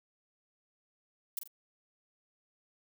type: noise with echo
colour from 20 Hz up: violet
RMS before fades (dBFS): -35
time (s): 1.37-1.39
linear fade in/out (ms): 2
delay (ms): 43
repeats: 2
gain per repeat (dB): -8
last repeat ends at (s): 1.476
effects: none